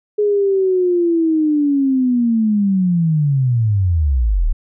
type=linear sweep; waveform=sine; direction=down; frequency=420.3 to 32.15 Hz; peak=-12 dBFS; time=0.18-4.53 s; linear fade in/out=10 ms; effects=none